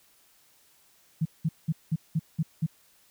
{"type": "tone bursts", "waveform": "sine", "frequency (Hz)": 159.7, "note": "D#3", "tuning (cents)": 45, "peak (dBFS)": -22, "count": 7, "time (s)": [1.21, 2.665], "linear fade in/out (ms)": 10, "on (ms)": 45, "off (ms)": 190, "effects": ["white hiss -62 dBFS RMS until 3.1 s"]}